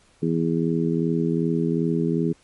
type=harmonic tone; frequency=82.6 Hz; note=E2; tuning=4 cents sharp; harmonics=2 / 3 / 4 / 5; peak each=-23 / -25 / -26 / -27 dBFS; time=0.22-2.33 s; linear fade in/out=10 ms; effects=pink hiss -58 dBFS RMS until 2.43 s + MP3 48 kbps